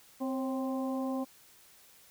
harmonic tone with a mistuned harmonic, 261.2 Hz, C4, 3 cents flat, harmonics 1 / 2 / 3 / 4, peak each -32 / -38 / -42 / -44 dBFS, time 0.2-1.25 s, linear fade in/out 20 ms, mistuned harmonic 2, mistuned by +53 cents, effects white hiss -59 dBFS RMS until 2.1 s

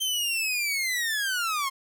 sawtooth linear sweep, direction down, 3136 to 1054 Hz, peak -22 dBFS, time 0-1.7 s, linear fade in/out 20 ms, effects none

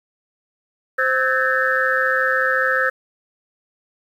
sine tone cluster, 522 / 1301 / 1537 / 1662 / 1796 Hz, C5 / E6 / G6 / G#6 / A6, -4 / -23 / -35 / +1 / +35 cents, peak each -22 dBFS, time 0.98-2.9 s, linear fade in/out 10 ms, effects tanh soft clip ceiling -4 dBFS + 8-bit

